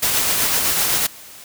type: noise with tremolo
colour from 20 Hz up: white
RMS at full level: -17 dBFS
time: 0.02-1.07 s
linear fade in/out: 10 ms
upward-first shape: triangle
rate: 7.9 Hz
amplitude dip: 35%
effects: white hiss -40 dBFS RMS until 1.44 s